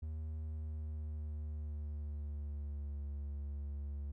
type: tone with pitch glide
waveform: triangle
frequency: 77.9 to 71.43 Hz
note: D#2 to D2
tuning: +3 to -47 cents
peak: -37 dBFS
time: 0.02-4.12 s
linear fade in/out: 10 ms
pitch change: -150 cents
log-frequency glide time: 0.37-3.05 s
effects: none